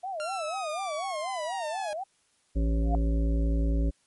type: tone with vibrato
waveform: sine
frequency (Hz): 690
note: F5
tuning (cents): -21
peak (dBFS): -31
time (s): 0.03-2.04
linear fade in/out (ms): 10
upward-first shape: sine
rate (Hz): 4.1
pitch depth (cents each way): 230
type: linear sweep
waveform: sawtooth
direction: down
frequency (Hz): 1392 to 819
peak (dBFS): -31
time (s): 0.2-1.93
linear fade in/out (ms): 0
type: harmonic tone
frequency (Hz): 55.6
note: A1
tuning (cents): +19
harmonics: 1 / 3 / 5 / 7 / 9 / 10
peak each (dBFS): -23 / -34 / -33 / -41 / -49 / -41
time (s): 2.55-3.91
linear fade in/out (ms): 20
type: tone with exponential growth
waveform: sine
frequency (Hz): 702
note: F5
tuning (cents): +9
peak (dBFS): -23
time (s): 2.82-2.95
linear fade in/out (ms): 1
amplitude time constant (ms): 27
effects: white hiss -68 dBFS RMS until 4.06 s + MP3 48 kbps